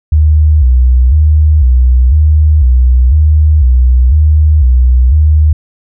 sine tone with vibrato, 69.3 Hz, C#2, in tune, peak -3 dBFS, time 0.12-5.53 s, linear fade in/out 5 ms, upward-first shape square, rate 1 Hz, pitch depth 170 cents each way, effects none

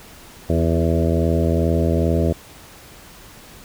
harmonic tone with a mistuned harmonic, 82.41 Hz, E2, in tune, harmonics 1 / 2 / 3 / 4 / 5 / 6 / 7 / 8, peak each -19 / -22 / -24 / -25 / -26 / -27 / -27 / -28 dBFS, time 0.49-2.33 s, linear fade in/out 10 ms, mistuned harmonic 4, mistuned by +26 cents, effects pink hiss -43 dBFS RMS until 3.64 s

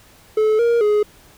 triangle tone with pitch steps, 432.2 / 469.8 / 419 Hz, A4 / A#4 / G#4, -31 / +13 / +15 cents, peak -11 dBFS, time 0.37-1.03 s, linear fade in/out 5 ms, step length 220 ms, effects pink hiss -49 dBFS RMS until 1.37 s

